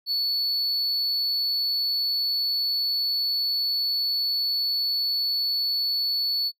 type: tone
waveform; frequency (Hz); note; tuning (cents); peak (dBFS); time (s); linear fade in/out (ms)
triangle; 4435; C#8; 0; -21; 0.06-6.52; 50
effects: noise-tail reverb RT60 0.1 s tail -26 dB re dry